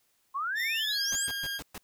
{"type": "exponential sweep", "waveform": "sine", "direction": "up", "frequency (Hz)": [1046.5, 8940], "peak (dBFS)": -29, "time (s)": [0.34, 1.28], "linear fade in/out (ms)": 20}
{"type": "tone with pitch glide", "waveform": "20% pulse", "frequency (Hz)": [1805, 1617.4], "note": ["A6", "G#6"], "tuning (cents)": [44, -46], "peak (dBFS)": -27, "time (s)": [0.55, 1.61], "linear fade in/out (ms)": 50, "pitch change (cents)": -190, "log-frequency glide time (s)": [0.75, 1.02]}
{"type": "noise bursts", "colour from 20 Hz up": "pink", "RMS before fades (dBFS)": -41, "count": 5, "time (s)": [1.12, 1.78], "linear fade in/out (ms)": 2, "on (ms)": 36, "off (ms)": 120}
{"effects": ["white hiss -71 dBFS RMS until 1.83 s"]}